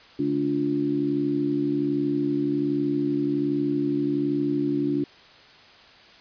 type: harmonic tone with a mistuned harmonic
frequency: 72.4 Hz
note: D2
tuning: 24 cents flat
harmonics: 2 / 3 / 4 / 5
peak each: -33 / -34 / -23 / -28 dBFS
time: 0.19-5.04 s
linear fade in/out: 5 ms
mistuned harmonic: 5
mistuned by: -54 cents
effects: white hiss -50 dBFS RMS until 6.2 s + resampled to 11025 Hz